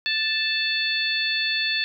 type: harmonic tone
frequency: 880 Hz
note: A5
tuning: in tune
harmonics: 2 / 3 / 4 / 5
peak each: -27 / -27 / -27 / -27 dBFS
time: 0.06-1.84 s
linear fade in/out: 0 ms
effects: none